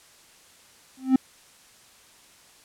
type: tone with exponential growth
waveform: triangle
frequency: 261.6 Hz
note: C4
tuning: in tune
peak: -9 dBFS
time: 0.97-1.16 s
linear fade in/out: 5 ms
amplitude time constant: 40 ms
effects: white hiss -54 dBFS RMS until 2.64 s + low-pass 10000 Hz 12 dB/octave